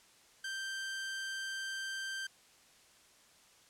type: tone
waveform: sawtooth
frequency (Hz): 1568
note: G6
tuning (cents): 0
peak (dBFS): -34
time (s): 0.44-2.27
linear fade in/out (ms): 5
effects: white hiss -63 dBFS RMS until 3.69 s + low-pass 9000 Hz 12 dB/octave